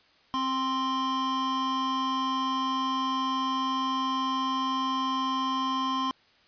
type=tone pair together; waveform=square; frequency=264.1 / 1046.5 Hz; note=C4 / C6; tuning=+16 / 0 cents; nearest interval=2 octaves; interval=2384 cents; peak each=-32 / -28 dBFS; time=0.34-6.11 s; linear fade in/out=0 ms; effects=white hiss -61 dBFS RMS until 6.47 s + resampled to 11025 Hz